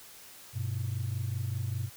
sine tone pair together, 98 / 123.08 Hz, G2 / B2, 0 / -5 cents, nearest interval major third, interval 395 cents, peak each -32 / -32 dBFS, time 0.53-1.9 s, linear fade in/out 50 ms, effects tanh soft clip ceiling -25 dBFS + white hiss -51 dBFS RMS until 1.96 s

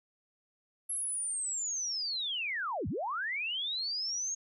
sine linear two-way sweep, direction down then up, 11230 to 69.2 to 6610 Hz, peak -32 dBFS, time 0.89-4.35 s, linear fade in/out 10 ms, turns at 2.88 s, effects none

